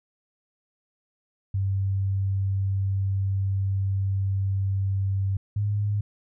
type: tone pair in turn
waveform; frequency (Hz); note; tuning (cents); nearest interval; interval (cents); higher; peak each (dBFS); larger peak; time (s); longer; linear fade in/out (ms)
sine; 97.3 / 103.09; G2 / G#2; -12 / -12; minor second; 100; second; -22; neither; 1.54-5.37 / 5.56-6.01; first; 5
effects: none